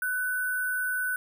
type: tone with sample-and-hold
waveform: sine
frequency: 1495 Hz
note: F#6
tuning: 17 cents sharp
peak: -26 dBFS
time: 0.02-1.16 s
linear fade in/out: 2 ms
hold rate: 11025 Hz
effects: none